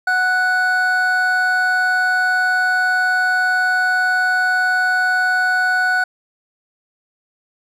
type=tone pair together; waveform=triangle; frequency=738.2 / 1480 Hz; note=F#5 / F#6; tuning=-4 / 0 cents; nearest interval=octave; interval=1204 cents; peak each=-19 / -13 dBFS; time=0.07-6.04 s; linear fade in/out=5 ms; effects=none